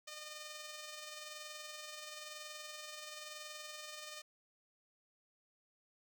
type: tone with amplitude modulation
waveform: 5% pulse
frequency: 608 Hz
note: D#5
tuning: 40 cents flat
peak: -34 dBFS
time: 0.07-4.22 s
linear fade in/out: 10 ms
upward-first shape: sine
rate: 21 Hz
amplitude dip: 35%
effects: none